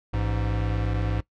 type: tone pair together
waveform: square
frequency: 54.99 / 103.8 Hz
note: A1 / G#2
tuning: 0 / 0 cents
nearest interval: major seventh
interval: 1100 cents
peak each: -27 dBFS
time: 0.13-1.21 s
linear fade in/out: 10 ms
effects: noise-tail reverb RT60 0.1 s tail -19 dB re dry + low-pass 3000 Hz 12 dB/octave